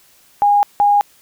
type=tone pair in turn; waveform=sine; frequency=818 / 818 Hz; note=G#5 / G#5; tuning=-26 / -26 cents; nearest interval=unison; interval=0 cents; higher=neither; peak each=-9 dBFS; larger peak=neither; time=0.42-0.63 / 0.8-1.01 s; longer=neither; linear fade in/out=0 ms; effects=white hiss -51 dBFS RMS until 1.21 s